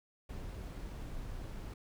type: noise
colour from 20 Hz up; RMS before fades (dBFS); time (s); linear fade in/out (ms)
brown; -43; 0.29-1.74; 5
effects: none